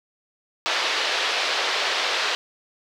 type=band-pass noise; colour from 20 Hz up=white; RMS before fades=-24 dBFS; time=0.66-2.35 s; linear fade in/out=0 ms; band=420 to 4400 Hz; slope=24 dB/octave; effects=none